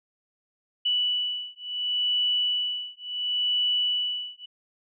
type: beating tone pair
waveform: sine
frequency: 2960 / 2960.71 Hz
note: F#7 / F#7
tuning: 0 / 0 cents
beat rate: 0.71 Hz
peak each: -27 dBFS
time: 0.85-4.46 s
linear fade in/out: 10 ms
effects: none